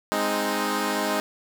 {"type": "chord", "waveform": "10% pulse", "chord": "Ab major", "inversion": "none", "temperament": "equal", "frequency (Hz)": [207.7, 261.6, 311.1], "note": ["Ab3", "C4", "Eb4"], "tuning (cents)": [0, 0, 0], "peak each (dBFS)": [-19, -21, -19], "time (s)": [0.12, 1.2], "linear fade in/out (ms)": 0, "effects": []}